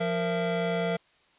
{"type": "tone cluster", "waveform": "square", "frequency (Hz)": [174.8, 464.5, 671], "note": ["F3", "A#4", "E5"], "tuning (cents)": [2, -6, 31], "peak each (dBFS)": -31, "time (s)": [0, 0.97], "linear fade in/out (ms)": 10, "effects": ["white hiss -63 dBFS RMS until 1.38 s", "resampled to 8000 Hz"]}